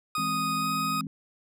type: tone with pitch glide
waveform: 40% pulse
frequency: 1244.5 to 1253.2 Hz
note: D#6 to D#6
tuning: 0 to +12 cents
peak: -26 dBFS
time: 0.15-1.01 s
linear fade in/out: 2 ms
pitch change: +12 cents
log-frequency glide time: 0.58-0.67 s
type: chord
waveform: sine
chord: E augmented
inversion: none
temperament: equal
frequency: 164.81 / 207.7 / 261.6 Hz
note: E3 / G#3 / B#3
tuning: 0 / 0 / 0 cents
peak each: -36 dBFS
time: 0.18-1.07 s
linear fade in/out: 2 ms
effects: none